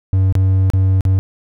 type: tone with dropouts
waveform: triangle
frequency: 95 Hz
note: F#2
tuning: 46 cents sharp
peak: -8 dBFS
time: 0.13-1.19 s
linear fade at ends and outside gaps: 0 ms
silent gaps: 0.325-0.353 / 0.701-0.735 / 1.008-1.052 s
effects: none